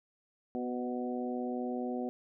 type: harmonic tone with a mistuned harmonic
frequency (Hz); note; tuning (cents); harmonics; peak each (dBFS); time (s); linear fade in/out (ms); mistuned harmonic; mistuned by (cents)
123.47; B2; 0; 2 / 3 / 4 / 5 / 6; -35 / -40 / -41 / -45 / -42; 0.55-2.09; 0; 4; +17
effects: none